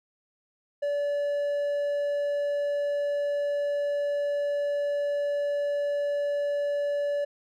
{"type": "tone", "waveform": "triangle", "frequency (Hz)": 576, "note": "D5", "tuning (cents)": -34, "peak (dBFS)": -23, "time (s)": [0.82, 7.25], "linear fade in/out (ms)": 10, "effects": []}